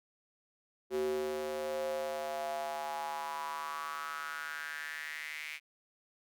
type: tone with high-pass filter sweep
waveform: square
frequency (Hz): 75.9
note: D#2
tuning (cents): -42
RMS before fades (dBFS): -38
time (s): 0.9-5.6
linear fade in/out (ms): 50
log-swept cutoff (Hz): 360 to 2300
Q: 5.7
effects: none